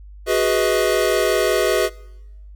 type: chord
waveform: square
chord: G# minor seventh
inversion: third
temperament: equal with one note detuned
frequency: 370 / 415.3 / 493.9 / 636.1 Hz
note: F#4 / G#4 / B4 / D#5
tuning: 0 / 0 / 0 / +38 cents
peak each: -22 dBFS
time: 0.26-1.9 s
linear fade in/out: 50 ms
effects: noise-tail reverb RT60 1.0 s tail -23 dB re dry + added 50 Hz sine -37 dBFS peak until 2.55 s